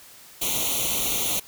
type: noise with comb filter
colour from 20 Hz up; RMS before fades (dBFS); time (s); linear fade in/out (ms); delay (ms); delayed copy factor
white; -25; 0.41-1.4; 10; 0.3; +1
effects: white hiss -48 dBFS RMS until 1.47 s